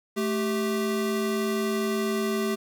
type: tone pair together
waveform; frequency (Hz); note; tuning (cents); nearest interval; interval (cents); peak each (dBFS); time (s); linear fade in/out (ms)
square; 218.6 / 391.1; A3 / G4; -11 / -4; minor seventh; 1007; -28 / -28; 0.16-2.56; 20
effects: 9-bit